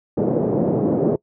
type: band-pass noise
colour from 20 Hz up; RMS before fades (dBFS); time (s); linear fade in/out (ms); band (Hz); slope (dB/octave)
white; -19; 0.17-1.16; 5; 130 to 490; 24
effects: noise-tail reverb RT60 0.1 s tail -23 dB re dry